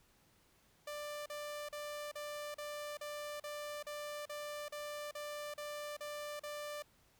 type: tone bursts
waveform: sawtooth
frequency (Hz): 591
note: D5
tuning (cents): +11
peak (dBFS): -38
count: 14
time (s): 0.87-6.824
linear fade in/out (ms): 5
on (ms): 390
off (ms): 38
effects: pink hiss -70 dBFS RMS until 7.19 s